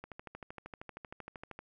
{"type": "click train", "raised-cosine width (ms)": 0.5, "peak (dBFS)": -29, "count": 21, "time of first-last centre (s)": [0.04, 1.59], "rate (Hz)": 12.9, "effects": []}